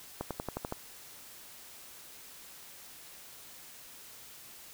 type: accelerating click train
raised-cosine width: 1 ms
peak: -20 dBFS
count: 7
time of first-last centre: 0.21-0.724 s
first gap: 97 ms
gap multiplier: 0.95
effects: white hiss -51 dBFS RMS until 4.73 s